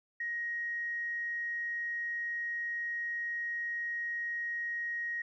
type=tone with tanh clipping; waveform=triangle; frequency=1882 Hz; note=A#6; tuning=16 cents sharp; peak=-33 dBFS; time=0.2-5.22 s; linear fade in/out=5 ms; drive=3 dB; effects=resampled to 16000 Hz